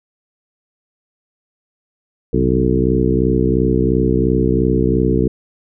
harmonic tone with a mistuned harmonic, 62.9 Hz, B1, 32 cents sharp, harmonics 1 / 2 / 3 / 4 / 5 / 6 / 7, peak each -20 / -20 / -20 / -20 / -20 / -20 / -20 dBFS, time 2.33-5.28 s, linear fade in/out 5 ms, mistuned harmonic 2, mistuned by +75 cents, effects none

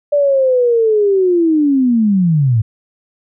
sine linear sweep, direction down, 587.3 to 103.83 Hz, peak -9 dBFS, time 0.12-2.62 s, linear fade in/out 10 ms, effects none

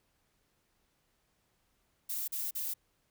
violet noise bursts, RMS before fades -36 dBFS, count 3, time 2.09-2.74 s, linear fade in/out 10 ms, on 190 ms, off 40 ms, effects pink hiss -75 dBFS RMS until 3.1 s

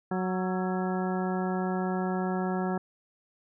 harmonic tone with a mistuned harmonic, 185 Hz, F#3, in tune, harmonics 1 / 2 / 3 / 4 / 5 / 6 / 7 / 9, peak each -29 / -33 / -40 / -35 / -40 / -46 / -41 / -43 dBFS, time 0.11-2.78 s, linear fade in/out 5 ms, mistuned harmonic 7, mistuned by +57 cents, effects none

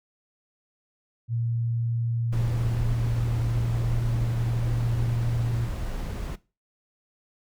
sine tone with pitch glide, 116.54 to 117.35 Hz, A#2 to A#2, 0 to +12 cents, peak -24 dBFS, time 1.28-5.69 s, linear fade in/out 50 ms, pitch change +12 cents, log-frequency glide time 3.45-4.96 s
brown noise, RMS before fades -31 dBFS, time 2.32-6.36 s, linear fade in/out 10 ms
effects noise-tail reverb RT60 0.3 s tail -19 dB re dry

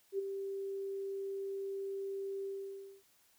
sine tone with ADSR envelope, 392 Hz, G4, in tune, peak -30 dBFS, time 0.12-3.03 s, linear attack 67 ms, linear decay 16 ms, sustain -7 dB, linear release 580 ms, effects white hiss -69 dBFS RMS until 3.38 s

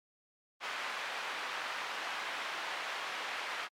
pink band-pass noise, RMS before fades -39 dBFS, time 0.6-3.69 s, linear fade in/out 50 ms, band 990 to 2800 Hz, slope 12 dB/octave, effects MP3 96 kbps

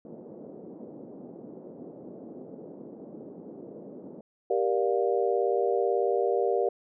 pink band-pass noise, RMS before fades -44 dBFS, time 0.05-4.21 s, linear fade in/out 2 ms, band 200 to 530 Hz, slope 24 dB/octave
sine chord, G minor seventh, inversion none, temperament just, 392 / 470.4 / 588 / 705.6 Hz, G4 / Bb4 / D5 / F5, 0 / +16 / +2 / +18 cents, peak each -27 / -27 / -31 / -31 dBFS, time 4.5-6.69 s, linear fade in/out 5 ms
effects none

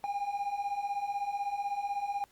triangle beating tone pair, 796 / 812 Hz, G5 / G#5, +26 / -39 cents, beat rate 16 Hz, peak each -35 / -31 dBFS, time 0.04-2.24 s, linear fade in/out 0 ms, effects pink hiss -65 dBFS RMS until 2.31 s + Opus 48 kbps

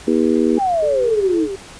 harmonic tone, 80.2 Hz, E2, 47 cents flat, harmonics 3 / 4 / 5 / 6, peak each -17 / -17 / -18 / -23 dBFS, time 0.07-0.59 s, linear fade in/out 10 ms
sine exponential sweep, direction down, 830.6 to 296.4 Hz, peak -14 dBFS, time 0.57-1.48 s, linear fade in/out 50 ms
sine tone with vibrato, 415.3 Hz, G#4, in tune, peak -22 dBFS, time 0.82-1.56 s, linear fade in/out 10 ms, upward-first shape sine, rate 3.8 Hz, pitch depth 120 cents each way
effects pink hiss -38 dBFS RMS until 1.79 s + resampled to 22050 Hz

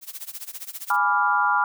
blue noise with tremolo, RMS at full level -33 dBFS, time 0.01-0.97 s, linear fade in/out 50 ms, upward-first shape sine, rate 15 Hz, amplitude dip 90%
sine chord, G# diminished seventh, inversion none, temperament equal, 830.6 / 987.8 / 1174.7 / 1396.9 Hz, G#5 / B5 / D6 / F6, 0 / 0 / 0 / 0 cents, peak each -24 / -23 / -25 / -22 dBFS, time 0.9-1.64 s, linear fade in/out 2 ms
effects none

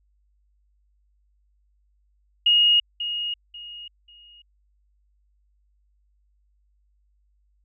sine tone with echo, 2868 Hz, F7, 45 cents sharp, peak -14 dBFS, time 2.46-2.8 s, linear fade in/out 5 ms, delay 540 ms, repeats 3, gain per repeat -11 dB, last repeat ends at 4.42 s, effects added 50 Hz sine -62 dBFS peak until 7.64 s

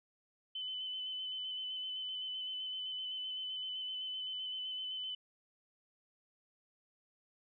sine tone with vibrato, 3028 Hz, F#7, 39 cents sharp, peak -38 dBFS, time 0.55-5.15 s, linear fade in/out 5 ms, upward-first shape square, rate 7.8 Hz, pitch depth 17 cents each way, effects none

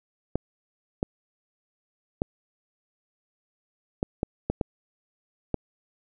clicks, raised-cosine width 2 ms, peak -11 dBFS, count 8, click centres 0.356 / 1.029 / 2.219 / 4.029 / 4.231 / 4.5 / 4.612 / 5.543 s, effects none

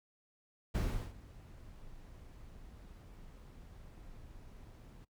brown noise with ADSR envelope, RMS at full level -31 dBFS, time 0.74-5.05 s, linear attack 14 ms, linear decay 370 ms, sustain -22 dB, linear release 10 ms, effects noise-tail reverb RT60 0.1 s tail -21 dB re dry

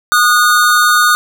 square tone pair together, 1227.7 / 1457 Hz, D#6 / F#6, -24 / -27 cents, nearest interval minor third, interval 297 cents, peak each -11 dBFS, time 0.12-1.15 s, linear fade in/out 0 ms, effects none

